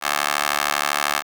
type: tone with high-pass filter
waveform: 15% pulse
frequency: 72.8 Hz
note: D2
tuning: 15 cents flat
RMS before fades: -22 dBFS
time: 0.01-1.23 s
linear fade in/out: 50 ms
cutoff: 1100 Hz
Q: 1.2
effects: none